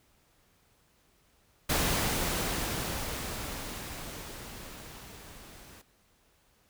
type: noise with level ramp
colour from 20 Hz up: pink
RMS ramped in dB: -27 to -52 dBFS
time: 1.69-5.82 s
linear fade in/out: 10 ms
effects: pink hiss -67 dBFS RMS until 6.69 s